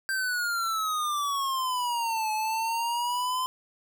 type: exponential two-way sweep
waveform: square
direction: down then up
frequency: 1575 to 858 to 1030 Hz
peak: -27 dBFS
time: 0.09-3.46 s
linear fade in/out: 0 ms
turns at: 2.32 s
effects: none